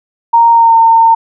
sine tone with pitch glide, 929 to 910.4 Hz, A#5 to A#5, -6 to -41 cents, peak -3 dBFS, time 0.33-1.15 s, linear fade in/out 10 ms, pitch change -35 cents, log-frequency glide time 0.52-0.75 s, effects none

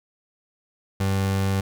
30% pulse tone, 97.1 Hz, G2, 16 cents flat, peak -18 dBFS, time 1-1.61 s, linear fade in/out 5 ms, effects none

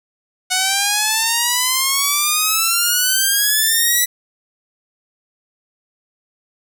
5% pulse exponential sweep, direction up, 734 to 1975.5 Hz, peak -3 dBFS, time 0.5-4.06 s, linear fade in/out 20 ms, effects none

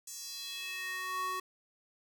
square tone with high-pass filter sweep, 371.8 Hz, F#4, 8 cents sharp, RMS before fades -39 dBFS, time 0.07-1.4 s, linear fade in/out 5 ms, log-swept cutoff 7100 to 810 Hz, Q 2.7, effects 10-bit

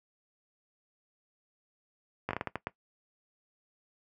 slowing click train, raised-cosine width 0.5 ms, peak -17 dBFS, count 8, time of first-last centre 2.29-2.67 s, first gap 18 ms, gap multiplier 1.36, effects noise-tail reverb RT60 0.1 s tail -17 dB re dry + high-pass 80 Hz 12 dB/octave

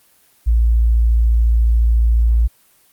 sine tone, 57.1 Hz, A#1, 35 cents flat, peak -10 dBFS, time 0.46-2.48 s, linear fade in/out 20 ms, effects white hiss -54 dBFS RMS until 2.92 s + Opus 24 kbps

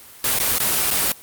white noise with dropouts, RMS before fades -19 dBFS, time 0.24-1.12 s, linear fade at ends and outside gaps 2 ms, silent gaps 0.388-0.399 / 0.584-0.6 / 0.906-0.91 s, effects white hiss -43 dBFS RMS until 1.22 s + Opus 24 kbps

